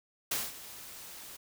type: noise with ADSR envelope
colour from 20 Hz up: white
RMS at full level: -31 dBFS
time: 0.31-1.37 s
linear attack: 7 ms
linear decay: 200 ms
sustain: -16 dB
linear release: 13 ms
effects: none